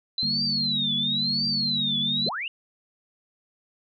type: tone with vibrato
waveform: sine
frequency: 3999 Hz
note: B7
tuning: 21 cents sharp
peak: -23 dBFS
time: 0.18-2.29 s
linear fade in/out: 2 ms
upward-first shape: triangle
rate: 0.97 Hz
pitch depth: 290 cents each way
type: chord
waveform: sine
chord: G minor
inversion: second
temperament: equal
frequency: 146.83 / 196 / 233.1 Hz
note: D3 / G3 / Bb3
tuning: 0 / 0 / 0 cents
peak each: -35 / -34 / -33 dBFS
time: 0.23-2.29 s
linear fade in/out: 0 ms
type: linear sweep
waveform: sine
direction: up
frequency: 300 to 2919 Hz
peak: -28 dBFS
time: 2.26-2.48 s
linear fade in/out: 2 ms
effects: none